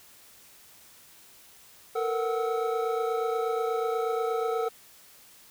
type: tone cluster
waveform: triangle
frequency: 452.7 / 481 / 743 / 1297 Hz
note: A4 / B4 / F#5 / E6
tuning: +49 / -46 / +7 / -28 cents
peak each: -26 / -32 / -31 / -33 dBFS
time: 1.95-4.69 s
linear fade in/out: 10 ms
effects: white hiss -54 dBFS RMS until 5.5 s